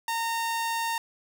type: tone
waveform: sawtooth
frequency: 918 Hz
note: A#5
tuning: 27 cents flat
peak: -23 dBFS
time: 0.08-0.98 s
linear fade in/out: 2 ms
effects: none